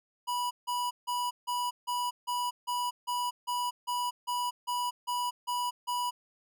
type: tone bursts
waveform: square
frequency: 979 Hz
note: B5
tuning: 15 cents flat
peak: -30 dBFS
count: 15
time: 0.27-6.11 s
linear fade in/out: 20 ms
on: 240 ms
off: 160 ms
effects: none